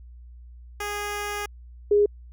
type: tone pair in turn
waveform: 10% pulse / sine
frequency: 412.3 / 412.3 Hz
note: G#4 / G#4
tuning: -13 / -13 cents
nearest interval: unison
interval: 0 cents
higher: neither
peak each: -20 / -15 dBFS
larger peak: second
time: 0.8-1.46 / 1.91-2.06 s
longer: first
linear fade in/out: 5 ms
effects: added 60 Hz sine -42 dBFS peak until 2.32 s